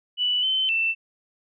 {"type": "tone with pitch steps", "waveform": "sine", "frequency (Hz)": [2965, 3070, 2672], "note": ["F#7", "G7", "E7"], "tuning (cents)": [3, -37, 23], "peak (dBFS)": -20, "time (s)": [0.17, 0.95], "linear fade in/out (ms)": 50, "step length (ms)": 260, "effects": []}